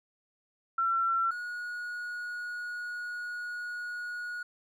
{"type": "tone pair in turn", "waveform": ["sine", "triangle"], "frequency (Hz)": [1353, 1450.6], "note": ["E6", "F#6"], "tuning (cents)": [45, -35], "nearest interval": "minor second", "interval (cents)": 120, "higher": "second", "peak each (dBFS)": [-25, -33], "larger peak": "first", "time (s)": [[0.78, 1.31], [1.31, 4.43]], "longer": "second", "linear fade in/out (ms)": 5, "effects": []}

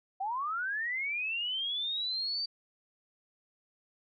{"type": "linear sweep", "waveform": "sine", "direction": "up", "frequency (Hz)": [740, 4656], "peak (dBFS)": -31, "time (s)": [0.2, 2.46], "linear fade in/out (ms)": 10, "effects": []}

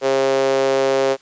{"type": "tone with high-pass filter", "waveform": "sawtooth", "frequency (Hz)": 134.6, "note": "C3", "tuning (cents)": 49, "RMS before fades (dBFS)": -17, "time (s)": [0.01, 1.17], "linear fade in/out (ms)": 50, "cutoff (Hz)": 470, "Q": 6.7, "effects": ["white hiss -52 dBFS RMS until 1.21 s", "resampled to 16000 Hz"]}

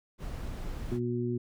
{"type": "noise", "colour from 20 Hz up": "brown", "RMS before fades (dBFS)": -37, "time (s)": [0.18, 1], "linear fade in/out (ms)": 50}
{"type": "harmonic tone", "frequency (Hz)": 120.7, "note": "B2", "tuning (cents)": -39, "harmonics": [1, 2, 3], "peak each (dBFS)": [-33, -33, -33], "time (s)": [0.91, 1.38], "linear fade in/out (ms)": 10}
{"effects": []}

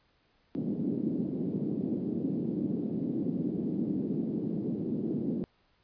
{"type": "band-pass noise", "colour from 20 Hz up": "pink", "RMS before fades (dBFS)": -32, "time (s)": [0.55, 5.44], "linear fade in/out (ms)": 0, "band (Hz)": [190, 320], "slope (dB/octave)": 24, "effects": ["pink hiss -69 dBFS RMS until 5.83 s", "resampled to 11025 Hz"]}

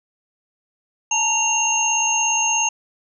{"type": "tone cluster", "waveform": "sine", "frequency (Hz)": [860, 917, 2772, 6430], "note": ["A5", "A#5", "F7", "G8"], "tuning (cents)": [-40, -29, -14, 43], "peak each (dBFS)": [-27, -25, -22, -19], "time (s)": [1.11, 2.69], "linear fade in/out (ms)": 5, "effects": []}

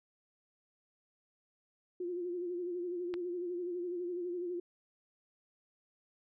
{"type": "tone with vibrato", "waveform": "sine", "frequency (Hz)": 353.3, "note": "F4", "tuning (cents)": 20, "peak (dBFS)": -35, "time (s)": [2, 4.6], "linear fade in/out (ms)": 5, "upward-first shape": "sine", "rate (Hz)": 12, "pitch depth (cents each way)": 52}
{"type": "click", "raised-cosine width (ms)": 0.3, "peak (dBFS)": -27, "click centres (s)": 3.14}
{"effects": []}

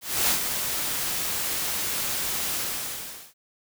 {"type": "noise with ADSR envelope", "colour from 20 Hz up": "white", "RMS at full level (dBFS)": -21, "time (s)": [0.01, 3.34], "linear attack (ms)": 280, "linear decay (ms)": 100, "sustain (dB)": -7, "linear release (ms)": 780, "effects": []}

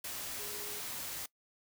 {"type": "tone in noise", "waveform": "sine", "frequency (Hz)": 415.3, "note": "G#4", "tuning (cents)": 0, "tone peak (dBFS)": -49, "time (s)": [0.39, 0.8], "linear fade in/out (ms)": 5, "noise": "white", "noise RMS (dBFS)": -41, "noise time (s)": [0.04, 1.26], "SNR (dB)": -11, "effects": ["noise-tail reverb RT60 0.1 s tail -21 dB re dry"]}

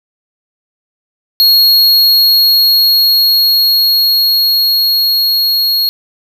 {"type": "tone with level ramp", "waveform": "square", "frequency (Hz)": 4302, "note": "C8", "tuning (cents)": 47, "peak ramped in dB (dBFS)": [-5, -10], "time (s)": [1.4, 5.89], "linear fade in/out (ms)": 0, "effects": []}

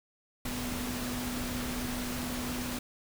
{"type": "tone in noise", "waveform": "sine", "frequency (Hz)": 246.9, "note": "B3", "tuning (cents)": 0, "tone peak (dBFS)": -36, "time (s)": [0.45, 2.79], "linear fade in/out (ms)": 5, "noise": "pink", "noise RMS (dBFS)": -37, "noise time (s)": [0.45, 2.79], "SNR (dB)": -2, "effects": []}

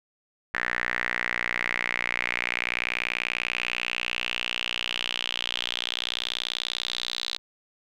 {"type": "tone with band-pass filter sweep", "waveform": "sawtooth", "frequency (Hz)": 60.3, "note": "B1", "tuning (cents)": -41, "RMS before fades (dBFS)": -30, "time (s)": [0.54, 7.38], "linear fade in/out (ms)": 0, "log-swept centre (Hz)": [1800, 3900], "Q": 5.5, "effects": []}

